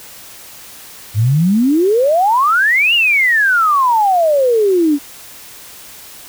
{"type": "exponential two-way sweep", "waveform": "sine", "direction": "up then down", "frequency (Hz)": [98.7, 2900, 277], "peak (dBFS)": -9, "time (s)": [1.14, 4.99], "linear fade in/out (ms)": 50, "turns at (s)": 2.94, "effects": ["white hiss -36 dBFS RMS until 6.28 s"]}